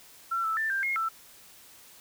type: tone with pitch steps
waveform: sine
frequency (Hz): 1354 / 1317 / 1775 / 1584 / 2151 / 1330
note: E6 / E6 / A6 / G6 / C7 / E6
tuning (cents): +46 / -2 / +15 / +18 / +47 / +15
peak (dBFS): -26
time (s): 0.31-1.09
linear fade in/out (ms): 10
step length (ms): 130
effects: white hiss -53 dBFS RMS until 2 s